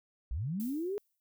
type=linear sweep; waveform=sine; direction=up; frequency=49 to 422.1 Hz; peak=-32 dBFS; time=0.31-0.98 s; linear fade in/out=0 ms
type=noise with exponential decay; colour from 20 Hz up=violet; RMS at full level=-45 dBFS; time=0.6-1.2 s; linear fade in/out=0 ms; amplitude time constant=130 ms
effects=none